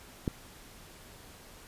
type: click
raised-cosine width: 3 ms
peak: -16 dBFS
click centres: 0.278 s
effects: pink hiss -52 dBFS RMS until 1.67 s + resampled to 32000 Hz